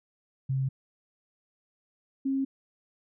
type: tone pair in turn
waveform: sine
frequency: 133.4 / 270.1 Hz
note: C3 / C#4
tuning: +34 / -45 cents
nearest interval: octave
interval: 1221 cents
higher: second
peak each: -25 dBFS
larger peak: neither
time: 0.49-0.69 / 2.25-2.45 s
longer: neither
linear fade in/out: 10 ms
effects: none